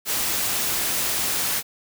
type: noise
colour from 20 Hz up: white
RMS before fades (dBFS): -24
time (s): 0.05-1.63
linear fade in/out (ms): 50
effects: none